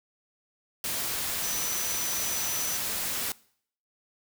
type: tone in noise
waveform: sine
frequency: 5960 Hz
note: F#8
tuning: 12 cents sharp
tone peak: -33 dBFS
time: 1.43-2.77 s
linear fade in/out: 2 ms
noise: white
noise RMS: -31 dBFS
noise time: 0.84-3.32 s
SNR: -5 dB
effects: noise-tail reverb RT60 0.6 s tail -22 dB re dry